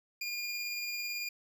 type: tone with tremolo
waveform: 25% pulse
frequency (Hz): 2417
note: D7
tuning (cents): +49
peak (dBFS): -30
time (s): 0.21-1.29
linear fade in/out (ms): 5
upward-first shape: triangle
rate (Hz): 18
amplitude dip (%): 25
effects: none